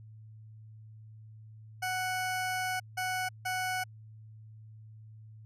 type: tone bursts at uneven times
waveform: 20% pulse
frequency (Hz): 741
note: F#5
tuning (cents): +2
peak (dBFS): -26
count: 3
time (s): 1.82-2.8 / 2.97-3.29 / 3.45-3.84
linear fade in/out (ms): 10
effects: added 109 Hz sine -48 dBFS peak until 5.45 s + resampled to 32000 Hz